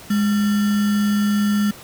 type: tone with sample-and-hold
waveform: sine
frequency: 206.6 Hz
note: G#3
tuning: 9 cents flat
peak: -15 dBFS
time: 0.1-1.71 s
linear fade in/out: 5 ms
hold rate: 1575 Hz
effects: pink hiss -40 dBFS RMS until 1.83 s + high-pass 60 Hz 12 dB/octave